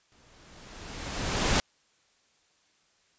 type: noise with exponential growth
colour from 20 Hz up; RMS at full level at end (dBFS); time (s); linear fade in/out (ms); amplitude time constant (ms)
pink; -22; 0.12-1.6; 0; 320
effects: white hiss -67 dBFS RMS until 3.18 s + resampled to 16000 Hz